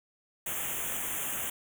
white band-stop noise, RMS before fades -34 dBFS, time 0.46-1.5 s, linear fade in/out 5 ms, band 3400 to 6300 Hz, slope 96 dB/octave, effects none

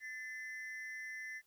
triangle ring-modulated tone, 1901 Hz, A#6, 33 cents sharp, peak -38 dBFS, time 0-1.42 s, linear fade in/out 50 ms, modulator 136 Hz, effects white hiss -75 dBFS RMS until 1.46 s

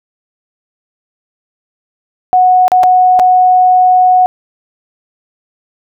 sine tone with dropouts, 735 Hz, F#5, 12 cents flat, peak -4 dBFS, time 2.33-4.26 s, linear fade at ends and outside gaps 0 ms, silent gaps 2.68-2.718 / 2.833-2.837 / 3.192-3.197 s, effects none

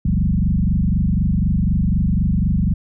sine tone with frequency modulation, 119.6 Hz, A#2, 45 cents sharp, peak -14 dBFS, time 0.05-2.74 s, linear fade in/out 5 ms, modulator 24 Hz, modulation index 3.6, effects none

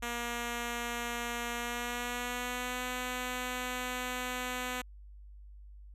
5% pulse tone with pitch glide, 237.8 to 250.6 Hz, A#3 to B3, +35 to +25 cents, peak -23 dBFS, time 0.02-4.82 s, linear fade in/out 10 ms, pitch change +90 cents, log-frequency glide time 1.54-2.84 s, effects added 50 Hz sine -48 dBFS peak until 5.94 s + resampled to 32000 Hz

